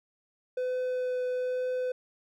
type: tone with vibrato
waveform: triangle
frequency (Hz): 504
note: B4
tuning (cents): +35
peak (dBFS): -26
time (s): 0.57-1.92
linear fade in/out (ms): 5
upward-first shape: triangle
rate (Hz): 1.1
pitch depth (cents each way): 9
effects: none